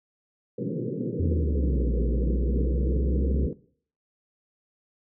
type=band-pass noise; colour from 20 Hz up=pink; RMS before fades=-30 dBFS; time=0.58-3.53 s; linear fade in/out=5 ms; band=120 to 510 Hz; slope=96 dB/octave
type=exponential two-way sweep; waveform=sine; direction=down then up; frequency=87.31 to 58 to 68.6 Hz; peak=-23 dBFS; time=1.19-3.47 s; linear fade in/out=10 ms; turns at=1.94 s
effects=noise-tail reverb RT60 0.5 s tail -18 dB re dry